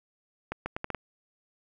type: accelerating click train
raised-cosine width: 0.5 ms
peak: -17 dBFS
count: 6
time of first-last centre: 0.52-0.947 s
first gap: 140 ms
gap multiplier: 0.75
effects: none